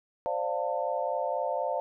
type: chord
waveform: sine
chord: D minor seventh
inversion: third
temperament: equal with one note detuned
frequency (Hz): 523.3 / 587.3 / 698.5 / 894.9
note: C5 / D5 / F5 / A5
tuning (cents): 0 / 0 / 0 / +29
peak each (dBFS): -33 / -32 / -33 / -34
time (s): 0.26-1.8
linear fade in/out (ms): 0
effects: none